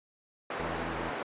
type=band-pass noise; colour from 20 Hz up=pink; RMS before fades=-36 dBFS; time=0.5-1.23 s; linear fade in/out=5 ms; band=360 to 1800 Hz; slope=12 dB/octave
type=click train; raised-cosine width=2 ms; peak=-28 dBFS; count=42; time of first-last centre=0.6-1.093 s; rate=83.1 Hz
effects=resampled to 8000 Hz